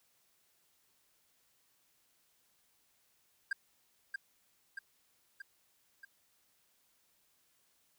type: tone with echo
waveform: triangle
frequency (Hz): 1600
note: G6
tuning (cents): +35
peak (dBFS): -29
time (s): 3.51-3.53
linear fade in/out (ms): 5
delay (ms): 630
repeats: 4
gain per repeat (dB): -4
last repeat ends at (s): 6.05
effects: white hiss -73 dBFS RMS until 7.98 s